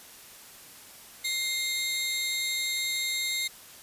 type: tone pair together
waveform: 25% pulse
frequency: 2109 / 3749 Hz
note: C7 / A#7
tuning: +13 / +9 cents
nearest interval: minor seventh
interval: 996 cents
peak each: -27 dBFS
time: 1.24-3.48 s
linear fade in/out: 10 ms
effects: white hiss -49 dBFS RMS until 3.82 s + resampled to 32000 Hz